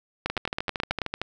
two click trains, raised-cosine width 0.3 ms, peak -10 / -12 dBFS, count 8 / 13, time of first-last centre 0.26-1.018 / 0.3-1.216 s, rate 9.24 / 13.1 Hz, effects none

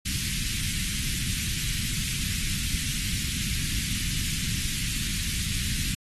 pink band-stop noise, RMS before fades -29 dBFS, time 0.05-5.95 s, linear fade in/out 10 ms, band 210 to 2100 Hz, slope 24 dB/octave, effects AAC 32 kbps

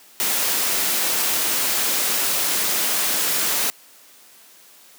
white noise, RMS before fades -21 dBFS, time 0.2-3.7 s, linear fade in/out 0 ms, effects white hiss -49 dBFS RMS until 4.98 s + high-pass 200 Hz 12 dB/octave

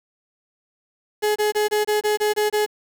35% pulse tone bursts, 421.9 Hz, G#4, 27 cents sharp, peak -16 dBFS, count 9, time 1.22-2.664 s, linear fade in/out 20 ms, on 140 ms, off 23 ms, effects 7-bit

